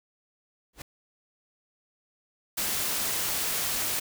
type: noise with exponential growth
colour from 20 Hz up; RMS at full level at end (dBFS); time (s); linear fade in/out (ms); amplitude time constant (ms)
pink; -33; 0.73-0.82; 5; 18
type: noise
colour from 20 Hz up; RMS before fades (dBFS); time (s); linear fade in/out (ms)
white; -29; 2.57-4; 10
effects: none